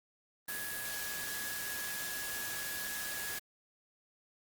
sine tone in noise, 1676 Hz, G#6, 15 cents sharp, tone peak -42 dBFS, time 0.48-3.39 s, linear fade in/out 5 ms, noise white, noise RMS -40 dBFS, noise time 0.48-3.39 s, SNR -5 dB, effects Opus 32 kbps

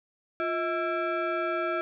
sine tone with frequency modulation, 349.2 Hz, F4, in tune, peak -26 dBFS, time 0.4-1.81 s, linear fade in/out 0 ms, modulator 991 Hz, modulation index 1.5, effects none

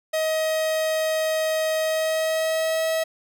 45% pulse tone with pitch glide, 632 to 643.4 Hz, D#5 to E5, +27 to -42 cents, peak -21 dBFS, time 0.13-3.04 s, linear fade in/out 10 ms, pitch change +31 cents, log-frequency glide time 1.79-2.87 s, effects none

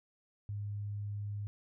sine tone, 102.7 Hz, G#2, 19 cents flat, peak -36 dBFS, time 0.49-1.47 s, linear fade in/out 0 ms, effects none

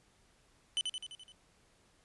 45% pulse tone with echo, 3018 Hz, F#7, 34 cents sharp, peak -29 dBFS, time 0.77-0.81 s, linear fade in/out 0 ms, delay 85 ms, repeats 6, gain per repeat -4 dB, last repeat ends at 1.32 s, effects pink hiss -68 dBFS RMS until 2.04 s + resampled to 24000 Hz

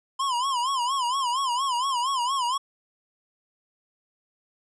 square tone with vibrato, 1027 Hz, C6, 33 cents flat, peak -24 dBFS, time 0.19-2.58 s, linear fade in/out 10 ms, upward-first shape sine, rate 4.3 Hz, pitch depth 140 cents each way, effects resampled to 22050 Hz

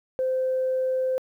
sine tone, 518 Hz, C5, 17 cents flat, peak -21 dBFS, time 0.19-1.18 s, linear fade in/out 0 ms, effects tanh soft clip ceiling -17 dBFS + 10-bit

